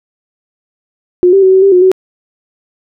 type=tone with pitch steps; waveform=sine; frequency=358.7 / 390.1 / 377.2 / 379.3 / 393.3 / 361.3 / 375.2 Hz; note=F4 / G4 / F#4 / F#4 / G4 / F#4 / F#4; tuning=+46 / -8 / +33 / +43 / +6 / -41 / +24 cents; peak=-3 dBFS; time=1.23-1.916 s; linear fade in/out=0 ms; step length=98 ms; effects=none